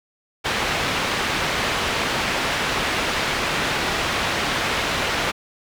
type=low-pass noise; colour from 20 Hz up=white; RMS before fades=-23 dBFS; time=0.44-5.32 s; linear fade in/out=20 ms; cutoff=2700 Hz; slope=12 dB/octave; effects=none